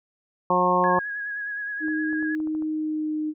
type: harmonic tone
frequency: 180 Hz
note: F#3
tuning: 47 cents flat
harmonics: 1 / 2 / 3 / 4 / 5 / 6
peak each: -28 / -27 / -25 / -28 / -23 / -22 dBFS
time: 0.5-0.99 s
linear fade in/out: 2 ms
type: tone with vibrato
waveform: sine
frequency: 1661.2 Hz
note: G#6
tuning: in tune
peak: -28 dBFS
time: 0.84-2.35 s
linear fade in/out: 0 ms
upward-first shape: sine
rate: 9.6 Hz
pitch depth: 34 cents each way
type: tone with pitch glide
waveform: sine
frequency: 311.1 to 307 Hz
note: D#4 to D#4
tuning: 0 to -23 cents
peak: -24 dBFS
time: 1.8-3.34 s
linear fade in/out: 50 ms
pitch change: -23 cents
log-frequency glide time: 2.63-3.16 s
type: clicks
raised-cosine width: 1 ms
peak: -31 dBFS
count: 7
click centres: 1.883 / 2.13 / 2.227 / 2.402 / 2.473 / 2.55 / 2.623 s
effects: none